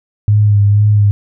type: tone with vibrato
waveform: sine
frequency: 103.4 Hz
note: G#2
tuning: 7 cents flat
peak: -6 dBFS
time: 0.28-1.11 s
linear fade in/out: 0 ms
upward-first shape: sine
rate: 2.1 Hz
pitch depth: 31 cents each way
effects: none